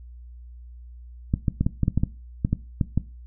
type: clicks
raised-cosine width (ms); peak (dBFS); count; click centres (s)
5; -8; 12; 1.339 / 1.482 / 1.61 / 1.665 / 1.833 / 1.881 / 1.976 / 2.035 / 2.449 / 2.53 / 2.812 / 2.976
effects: noise-tail reverb RT60 0.3 s tail -18 dB re dry + added 60 Hz sine -40 dBFS peak until 3.26 s